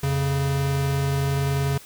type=tone pair together; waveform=square; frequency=87.31 / 138.59 Hz; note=F2 / C#3; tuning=0 / 0 cents; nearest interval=minor sixth; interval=800 cents; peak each=-30 / -22 dBFS; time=0.03-1.78 s; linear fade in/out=5 ms; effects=white hiss -46 dBFS RMS until 1.85 s